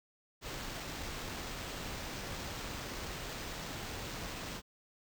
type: noise with sample-and-hold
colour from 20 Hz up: pink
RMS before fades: -42 dBFS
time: 0.41-4.62 s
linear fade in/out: 50 ms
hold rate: 11025 Hz
effects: none